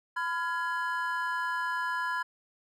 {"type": "chord", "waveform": "triangle", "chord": "F diminished", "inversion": "second", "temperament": "just", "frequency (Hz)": [1005.8, 1396.9, 1676.3], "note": ["Cb6", "F6", "Ab6"], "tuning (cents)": [31, 0, 16], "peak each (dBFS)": [-30, -34, -32], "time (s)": [0.16, 2.23], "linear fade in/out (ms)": 10, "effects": []}